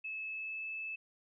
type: tone with pitch glide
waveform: sine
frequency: 2600 to 2617 Hz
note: E7 to E7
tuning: -24 to -13 cents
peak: -38 dBFS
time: 0.04-0.96 s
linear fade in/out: 10 ms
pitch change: +11 cents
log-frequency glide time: 0.27-0.67 s
effects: none